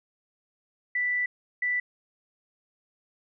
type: tone bursts at uneven times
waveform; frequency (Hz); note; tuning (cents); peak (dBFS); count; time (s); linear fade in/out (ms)
sine; 1975.5; B6; 0; -24; 2; 0.95-1.26 / 1.62-1.8; 5
effects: none